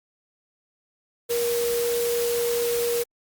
sine tone in noise, 474 Hz, A#4, 29 cents sharp, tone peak -22 dBFS, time 1.29-3.04 s, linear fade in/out 20 ms, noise white, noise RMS -31 dBFS, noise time 1.29-3.04 s, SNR +6 dB, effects Opus 48 kbps

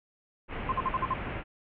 pink low-pass noise, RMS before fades -36 dBFS, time 0.48-1.44 s, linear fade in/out 50 ms, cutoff 2800 Hz, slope 48 dB/octave
sine tone bursts, 1046.5 Hz, C6, in tune, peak -25 dBFS, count 6, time 0.69-1.136 s, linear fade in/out 2 ms, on 31 ms, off 52 ms
effects none

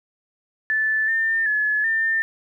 sine tone with pitch steps, 1751 / 1801 / 1709 / 1799 Hz, A6 / A6 / G#6 / A6, -9 / +40 / +49 / +38 cents, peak -18 dBFS, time 0.7-2.22 s, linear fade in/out 0 ms, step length 380 ms, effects 10-bit

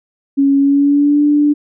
sine tone with pitch glide, 277.2 to 293.7 Hz, C#4 to D4, 0 to 0 cents, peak -8 dBFS, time 0.37-1.54 s, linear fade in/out 20 ms, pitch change +100 cents, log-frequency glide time 0.58-1.23 s, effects none

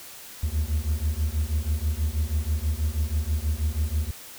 triangle beating tone pair, 73 / 79.2 Hz, D2 / D#2, -10 / +31 cents, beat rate 6.2 Hz, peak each -24 dBFS, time 0.43-4.11 s, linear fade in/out 5 ms, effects white hiss -43 dBFS RMS until 4.38 s

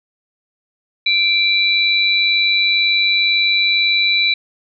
sine tone pair together, 2349 / 3951 Hz, D7 / B7, 0 / 0 cents, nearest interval major sixth, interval 900 cents, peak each -15 dBFS, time 1.06-4.34 s, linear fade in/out 5 ms, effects none

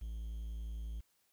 triangle tone with quantisation, 55.6 Hz, A1, 19 cents sharp, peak -37 dBFS, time 0.01-1.01 s, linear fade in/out 10 ms, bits 11, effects white hiss -75 dBFS RMS until 1.32 s

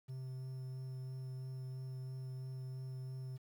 triangle tone with vibrato, 130 Hz, C3, 11 cents flat, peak -40 dBFS, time 0.08-3.38 s, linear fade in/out 20 ms, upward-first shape triangle, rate 3 Hz, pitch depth 10 cents each way, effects 11-bit

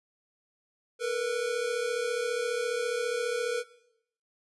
square tone pair together, 451.3 / 486 Hz, A4 / B4, +44 / -28 cents, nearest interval minor second, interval 128 cents, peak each -33 / -31 dBFS, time 0.99-3.64 s, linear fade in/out 50 ms, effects noise-tail reverb RT60 0.7 s tail -17 dB re dry + resampled to 24000 Hz

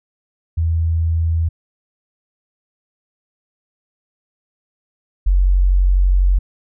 sine tone pair in turn, 82.1 / 46.08 Hz, E2 / F#1, -6 / -6 cents, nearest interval minor seventh, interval 1000 cents, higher first, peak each -14 / -10 dBFS, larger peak second, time 0.57-1.49 / 5.26-6.39 s, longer second, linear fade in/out 10 ms, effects none

